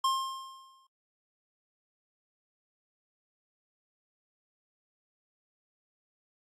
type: tone with exponential decay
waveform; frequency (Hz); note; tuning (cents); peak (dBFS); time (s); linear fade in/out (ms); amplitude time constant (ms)
square; 1063; C6; +27; -24; 0.04-0.87; 5; 180
effects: low-pass 10000 Hz 12 dB/octave + AAC 48 kbps